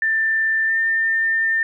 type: tone with pitch glide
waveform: sine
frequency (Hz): 1781 to 1802.7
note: A6 to A6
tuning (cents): +21 to +42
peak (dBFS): -16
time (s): 0.02-1.63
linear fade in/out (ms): 2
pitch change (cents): +21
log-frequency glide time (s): 0.67-0.72
effects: none